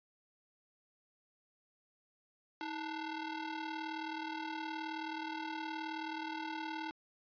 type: ring-modulated tone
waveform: sawtooth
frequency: 597 Hz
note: D5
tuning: 28 cents sharp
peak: -32 dBFS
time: 2.61-6.91 s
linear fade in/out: 0 ms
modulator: 279 Hz
effects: resampled to 11025 Hz